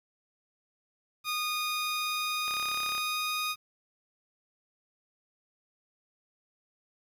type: tone with pitch glide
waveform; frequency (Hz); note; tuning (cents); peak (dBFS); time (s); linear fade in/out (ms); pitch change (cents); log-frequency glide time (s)
15% pulse; 1230 to 1239.3; D#6 to D#6; -20 to -7; -23; 1.24-3.56; 50; +13; 1.46-3.44
type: click train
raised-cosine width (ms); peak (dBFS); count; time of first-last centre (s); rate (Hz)
0.3; -26; 18; 2.48-2.98; 34
effects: 10-bit